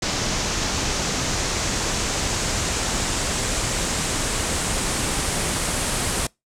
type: noise with low-pass filter sweep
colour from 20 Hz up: pink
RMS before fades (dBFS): -24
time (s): 0.02-6.27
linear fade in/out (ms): 5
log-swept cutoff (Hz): 6200 to 9300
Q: 2.1
effects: noise-tail reverb RT60 0.2 s tail -25 dB re dry